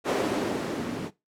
violet noise with low-pass filter sweep, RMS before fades -29 dBFS, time 0.04-1.11 s, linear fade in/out 50 ms, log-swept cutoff 400 to 210 Hz, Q 1.7, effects noise-tail reverb RT60 0.2 s tail -18 dB re dry

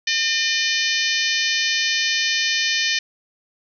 harmonic tone, 605 Hz, D#5, 49 cents flat, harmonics 3 / 4 / 5 / 6 / 7 / 8 / 9 / 10, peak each -24 / -25 / -26 / -27 / -27 / -28 / -29 / -29 dBFS, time 0.07-2.99 s, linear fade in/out 5 ms, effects none

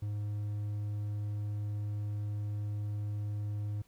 triangle tone with hard clipping, 103.83 Hz, G#2, in tune, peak -34 dBFS, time 0.02-3.82 s, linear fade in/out 5 ms, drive 6 dB, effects pink hiss -68 dBFS RMS until 3.87 s

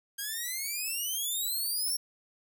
5% pulse exponential sweep, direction up, 1601 to 5600 Hz, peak -23 dBFS, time 0.18-1.97 s, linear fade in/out 10 ms, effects none

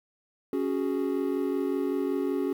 triangle chord, C# suspended fourth, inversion none, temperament equal, 277.2 / 370 / 415.3 Hz, C#4 / F#4 / G#4, 0 / 0 / 0 cents, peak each -27 / -28 / -30 dBFS, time 0.53-2.53 s, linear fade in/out 2 ms, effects 9-bit

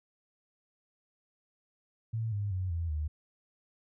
sine tone with pitch steps, 112.7 / 102.16 / 92.6 / 83.94 / 76.09 Hz, A2 / G#2 / F#2 / E2 / D#2, +42 / -28 / +2 / +32 / -38 cents, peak -30 dBFS, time 2.13-3.08 s, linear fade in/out 10 ms, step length 190 ms, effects none

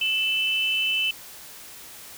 sine tone pair together, 2637 / 3025 Hz, E7 / F#7, 0 / +38 cents, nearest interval major second, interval 238 cents, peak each -24 dBFS, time 0.01-1.11 s, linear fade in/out 5 ms, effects white hiss -43 dBFS RMS until 2.17 s

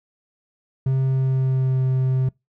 triangle tone with pitch glide, 132.7 to 130.34 Hz, C3 to C3, +25 to -6 cents, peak -15 dBFS, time 0.86-2.29 s, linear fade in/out 5 ms, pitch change -31 cents, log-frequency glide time 1.04-1.83 s, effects noise-tail reverb RT60 0.2 s tail -25 dB re dry

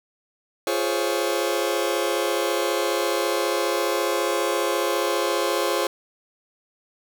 sawtooth chord, Db major seventh, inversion first, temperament just, 346.5 / 415.8 / 519.7 / 554.4 Hz, F4 / Ab4 / C5 / Db5, -14 / +2 / -12 / 0 cents, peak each -23 dBFS, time 0.67-5.87 s, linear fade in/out 2 ms, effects none

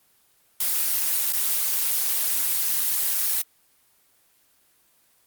blue noise with dropouts, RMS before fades -23 dBFS, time 0.6-3.42 s, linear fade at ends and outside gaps 5 ms, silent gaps 1.326-1.333 s, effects white hiss -62 dBFS RMS until 5.26 s + Opus 24 kbps

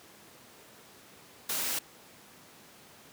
white noise, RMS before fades -32 dBFS, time 1.49-1.79 s, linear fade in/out 5 ms, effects pink hiss -54 dBFS RMS until 3.12 s + high-pass 150 Hz 12 dB/octave

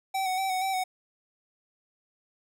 square tone with vibrato, 757 Hz, F#5, 39 cents sharp, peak -27 dBFS, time 0.14-0.84 s, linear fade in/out 10 ms, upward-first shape square, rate 4.2 Hz, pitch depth 30 cents each way, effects none

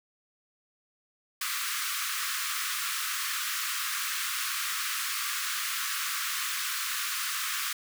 pink high-pass noise, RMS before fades -32 dBFS, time 1.41-7.73 s, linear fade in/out 5 ms, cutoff 1100 Hz, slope 96 dB/octave, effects none

